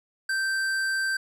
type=tone with hard clipping; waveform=sine; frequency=1562 Hz; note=G6; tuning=7 cents flat; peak=-26 dBFS; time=0.29-1.17 s; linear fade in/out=5 ms; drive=12 dB; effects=none